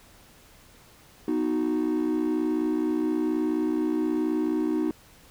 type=chord; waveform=triangle; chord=B major; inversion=none; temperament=equal; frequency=246.9 / 311.1 / 370 Hz; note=B3 / D#4 / F#4; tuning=0 / 0 / 0 cents; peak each=-27 / -22 / -27 dBFS; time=1.28-4.91 s; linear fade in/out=2 ms; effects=tanh soft clip ceiling -17 dBFS + pink hiss -54 dBFS RMS until 5.3 s